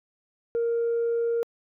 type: tone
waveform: sine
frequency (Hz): 466.2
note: A#4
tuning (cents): 0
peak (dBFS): -21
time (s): 0.55-1.43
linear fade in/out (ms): 0
effects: tanh soft clip ceiling -20 dBFS